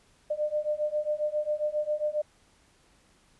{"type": "beating tone pair", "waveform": "sine", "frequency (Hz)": [598, 605.4], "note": ["D5", "D#5"], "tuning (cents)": [31, -48], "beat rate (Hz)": 7.4, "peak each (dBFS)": [-30, -29], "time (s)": [0.3, 2.22], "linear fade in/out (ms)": 10, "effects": ["pink hiss -63 dBFS RMS until 3.39 s", "resampled to 24000 Hz"]}